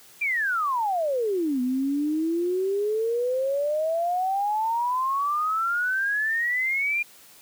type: exponential two-way sweep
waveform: sine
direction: down then up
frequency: 2428 to 246.9 to 2428 Hz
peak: -22 dBFS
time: 0.21-7.03 s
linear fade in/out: 10 ms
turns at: 1.61 s
effects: white hiss -51 dBFS RMS until 7.41 s + high-pass 80 Hz 12 dB/octave